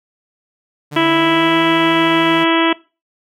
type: tone with pitch glide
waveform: sawtooth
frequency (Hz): 148.1 to 161.5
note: D3 to E3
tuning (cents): +15 to -35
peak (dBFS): -22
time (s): 0.91-2.45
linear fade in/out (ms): 20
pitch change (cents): +150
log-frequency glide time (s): 1.05-1.56
type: harmonic tone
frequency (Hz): 329.6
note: E4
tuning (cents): 0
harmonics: 1 / 2 / 3 / 4 / 5 / 6 / 7 / 8 / 9 / 10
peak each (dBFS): -14 / -20 / -19 / -22 / -25 / -23 / -26 / -25 / -25 / -24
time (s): 0.96-2.73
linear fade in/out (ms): 5
effects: noise-tail reverb RT60 0.3 s tail -21 dB re dry